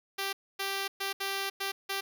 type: tone bursts at uneven times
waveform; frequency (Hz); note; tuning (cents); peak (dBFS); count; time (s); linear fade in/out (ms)
5% pulse; 392; G4; 0; -20; 6; 0.18-0.33 / 0.59-0.88 / 1-1.13 / 1.2-1.5 / 1.6-1.72 / 1.89-2.01; 10
effects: none